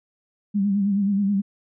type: tone with vibrato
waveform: sine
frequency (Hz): 200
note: G3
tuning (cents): +35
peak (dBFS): -18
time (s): 0.54-1.42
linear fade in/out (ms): 20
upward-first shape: sine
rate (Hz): 9.4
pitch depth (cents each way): 58
effects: none